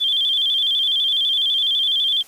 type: tone with vibrato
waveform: sine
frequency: 3322 Hz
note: G#7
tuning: in tune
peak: -16 dBFS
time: 0-2.23 s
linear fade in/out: 20 ms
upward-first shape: square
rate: 12 Hz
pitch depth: 73 cents each way
effects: white hiss -47 dBFS RMS until 2.27 s + resampled to 32000 Hz